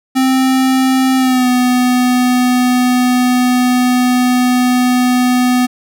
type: tone with pitch glide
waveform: square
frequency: 261.6 to 249.5 Hz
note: C4 to B3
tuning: 0 to +18 cents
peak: -10 dBFS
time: 0.15-5.67 s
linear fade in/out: 20 ms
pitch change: -82 cents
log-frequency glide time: 1.17-1.49 s
effects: none